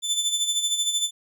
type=tone with tremolo; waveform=25% pulse; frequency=3520 Hz; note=A7; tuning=in tune; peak=-16 dBFS; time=0.02-1.11 s; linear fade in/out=50 ms; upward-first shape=sine; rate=13 Hz; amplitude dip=60%; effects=none